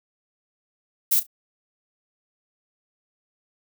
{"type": "noise with echo", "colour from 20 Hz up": "violet", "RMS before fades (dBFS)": -19, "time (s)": [1.11, 1.2], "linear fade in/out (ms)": 10, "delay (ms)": 34, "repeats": 2, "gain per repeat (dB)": -15, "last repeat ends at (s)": 1.268, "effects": []}